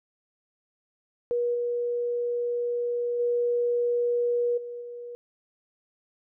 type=tone with level steps; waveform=sine; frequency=480.7 Hz; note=B4; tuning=47 cents flat; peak=-23 / -25 / -22 / -34 / -36 dBFS; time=1.31-5.15 s; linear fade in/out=0 ms; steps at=1.54 / 3.19 / 4.57 / 4.81 s; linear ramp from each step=10 ms; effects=none